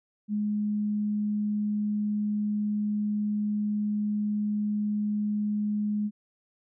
sine tone, 209.1 Hz, G#3, 12 cents sharp, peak -25 dBFS, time 0.28-6.11 s, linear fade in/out 50 ms, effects none

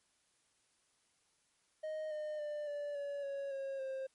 triangle tone with pitch steps, 622.3 / 608.4 / 594.9 / 581.6 / 568.7 / 556 / 543.6 / 531.5 Hz, D#5 / D#5 / D5 / D5 / C#5 / C#5 / C#5 / C5, 0 / -39 / +22 / -17 / +44 / +5 / -34 / +27 cents, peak -36 dBFS, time 1.83-4.07 s, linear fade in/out 10 ms, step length 280 ms, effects white hiss -75 dBFS RMS until 4.14 s + MP3 48 kbps

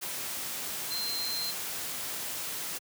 sine tone in noise, 4136 Hz, C8, 21 cents flat, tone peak -32 dBFS, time 0.9-1.52 s, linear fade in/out 20 ms, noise white, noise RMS -36 dBFS, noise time 0.01-2.79 s, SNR +1 dB, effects high-pass 100 Hz 12 dB/octave

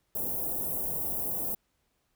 white band-stop noise, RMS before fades -32 dBFS, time 0.15-1.55 s, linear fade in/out 5 ms, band 730 to 12000 Hz, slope 24 dB/octave, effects pink hiss -75 dBFS RMS until 2.15 s

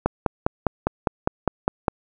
click train, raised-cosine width 1 ms, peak -4 dBFS, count 10, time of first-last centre 0.06-1.882 s, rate 4.94 Hz, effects none

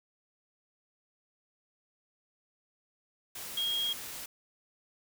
sine tone in noise, 3262 Hz, G#7, 32 cents flat, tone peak -29 dBFS, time 3.57-3.93 s, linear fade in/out 5 ms, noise white, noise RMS -42 dBFS, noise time 3.35-4.26 s, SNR +10 dB, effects none

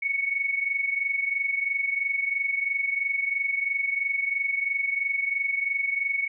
sine tone pair together, 2217 / 2240 Hz, C#7 / C#7, 0 / +18 cents, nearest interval unison, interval 18 cents, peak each -25 / -30 dBFS, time 0.02-6.28 s, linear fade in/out 10 ms, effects none

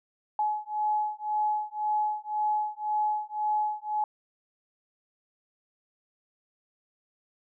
sine beating tone pair, 847 / 848.9 Hz, G#5 / G#5, +34 / +38 cents, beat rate 1.9 Hz, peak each -29 dBFS, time 0.39-4.04 s, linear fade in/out 2 ms, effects none

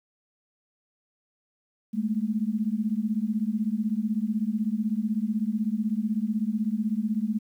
sine beating tone pair, 207.7 / 223.7 Hz, G#3 / A3, 0 / +29 cents, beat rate 16 Hz, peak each -27 dBFS, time 1.93-7.39 s, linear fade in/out 20 ms, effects 10-bit

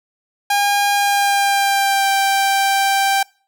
sawtooth tone with pitch glide, 810 to 785.1 Hz, G#5 to G5, -43 to +2 cents, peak -10 dBFS, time 0.5-3.23 s, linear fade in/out 5 ms, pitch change -55 cents, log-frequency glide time 0.94-2.1 s, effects noise-tail reverb RT60 0.4 s tail -25 dB re dry

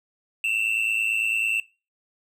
triangle tone pair together, 2637 / 2746 Hz, E7 / F7, 0 / -30 cents, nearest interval minor second, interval 70 cents, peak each -23 dBFS, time 0.44-1.6 s, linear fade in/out 2 ms, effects noise-tail reverb RT60 0.3 s tail -20 dB re dry

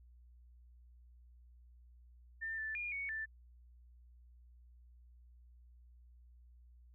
sine tone with pitch steps, 1795 / 1759 / 2422 / 2227 / 1767 Hz, A6 / A6 / D#7 / C#7 / A6, +34 / -1 / -47 / +7 / +7 cents, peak -38 dBFS, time 2.41-3.26 s, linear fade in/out 20 ms, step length 170 ms, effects added 60 Hz sine -58 dBFS peak until 6.94 s

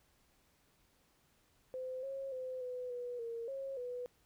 sine tone with pitch steps, 514 / 542 / 513 / 500 / 488.6 / 463.1 / 542 / 493 Hz, C5 / C#5 / C5 / B4 / B4 / A#4 / C#5 / B4, -31 / -39 / -34 / +21 / -19 / -11 / -39 / -3 cents, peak -39 dBFS, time 1.74-4.06 s, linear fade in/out 0 ms, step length 290 ms, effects pink hiss -72 dBFS RMS until 4.25 s

